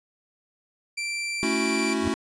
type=tone; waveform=sawtooth; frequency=2349 Hz; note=D7; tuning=in tune; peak=-24 dBFS; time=0.97-1.94 s; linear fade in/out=10 ms
type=chord; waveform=square; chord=F# minor seventh; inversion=first; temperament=equal; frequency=220 / 277.2 / 329.6 / 370 Hz; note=A3 / C#4 / E4 / F#4; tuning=0 / 0 / 0 / 0 cents; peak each=-30 dBFS; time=1.43-2.14 s; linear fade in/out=0 ms
type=tone with exponential growth; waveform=square; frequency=88 Hz; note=F2; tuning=14 cents sharp; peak=-25 dBFS; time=1.97-2.08 s; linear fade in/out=0 ms; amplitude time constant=22 ms
effects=resampled to 22050 Hz